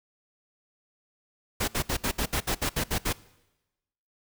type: noise bursts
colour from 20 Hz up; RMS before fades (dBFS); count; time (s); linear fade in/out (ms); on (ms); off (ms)
pink; -27; 11; 1.6-3.13; 10; 80; 65
effects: noise-tail reverb RT60 1.0 s tail -21 dB re dry